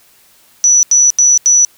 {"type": "tone bursts", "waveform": "sine", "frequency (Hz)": 5920, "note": "F#8", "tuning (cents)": 0, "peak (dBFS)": -5, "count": 4, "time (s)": [0.64, 1.649], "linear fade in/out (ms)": 0, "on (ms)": 190, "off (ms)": 83, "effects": ["white hiss -48 dBFS RMS until 1.77 s"]}